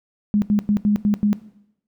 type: tone bursts at uneven times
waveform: sine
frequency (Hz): 207.7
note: G#3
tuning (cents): 0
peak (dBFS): -14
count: 6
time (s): 0.34-0.42 / 0.5-0.59 / 0.69-0.77 / 0.85-0.96 / 1.05-1.14 / 1.23-1.33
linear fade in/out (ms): 0
effects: noise-tail reverb RT60 0.8 s tail -17 dB re dry